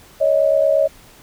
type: tone pair together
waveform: sine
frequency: 559.5 / 628 Hz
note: C#5 / D#5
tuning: +16 / +16 cents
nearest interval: major second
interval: 200 cents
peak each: -15 dBFS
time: 0.2-0.88 s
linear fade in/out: 20 ms
effects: pink hiss -46 dBFS RMS until 1.22 s